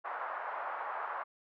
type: band-pass noise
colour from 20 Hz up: pink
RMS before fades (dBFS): -39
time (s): 0.04-1.24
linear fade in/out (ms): 20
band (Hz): 750 to 1400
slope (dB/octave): 24
effects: none